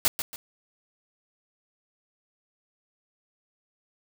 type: noise with echo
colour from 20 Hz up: white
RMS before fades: -21 dBFS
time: 0.05-0.08 s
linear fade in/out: 0 ms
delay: 140 ms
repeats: 2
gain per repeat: -9 dB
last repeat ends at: 0.36 s
effects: none